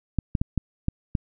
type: clicks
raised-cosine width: 5 ms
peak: -10 dBFS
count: 6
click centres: 0.187 / 0.352 / 0.415 / 0.577 / 0.884 / 1.152 s
effects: none